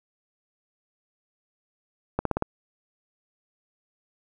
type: accelerating click train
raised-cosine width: 1 ms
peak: -10 dBFS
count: 5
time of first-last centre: 2.19-2.424 s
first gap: 63 ms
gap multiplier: 0.95
effects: none